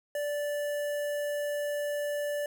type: tone with notch filter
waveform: square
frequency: 584 Hz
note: D5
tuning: 10 cents flat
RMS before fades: -32 dBFS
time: 0.15-2.46 s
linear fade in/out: 2 ms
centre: 4300 Hz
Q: 0.92
effects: none